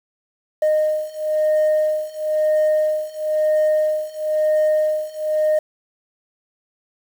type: beating tone pair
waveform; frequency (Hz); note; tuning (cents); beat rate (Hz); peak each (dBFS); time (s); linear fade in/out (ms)
sine; 615 / 616; D#5 / D#5; -20 / -17; 1; -18 / -17; 0.62-5.59; 5
effects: tanh soft clip ceiling -12 dBFS + 7-bit